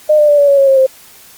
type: tone with pitch steps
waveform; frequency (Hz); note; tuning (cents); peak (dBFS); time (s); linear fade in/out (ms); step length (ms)
sine; 609 / 596.5 / 584.2 / 572.2 / 560.4 / 548.9 / 537.6 / 526.5; D#5 / D5 / D5 / D5 / C#5 / C#5 / C5 / C5; -37 / +27 / -9 / -45 / +19 / -17 / +47 / +11; -5; 0.09-0.866; 10; 97
effects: white hiss -40 dBFS RMS until 1.37 s + Opus 48 kbps